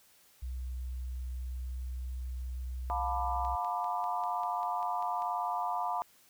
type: tone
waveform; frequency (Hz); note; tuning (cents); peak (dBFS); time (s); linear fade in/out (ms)
sine; 62.9; B1; +32; -35; 0.42-3.56; 10
type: chord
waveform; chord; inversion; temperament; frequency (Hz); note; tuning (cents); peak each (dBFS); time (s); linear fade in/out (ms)
sine; B half-diminished seventh; second; just; 711.2 / 889 / 987.8 / 1185.3; F5 / A5 / B5 / D6; +31 / +18 / 0 / +16; -35 / -37 / -35 / -39; 2.9-6.02; 0
type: click train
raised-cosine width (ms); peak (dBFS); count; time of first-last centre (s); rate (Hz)
0.2; -35; 10; 3.45-5.222; 5.08
effects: white hiss -63 dBFS RMS until 6.29 s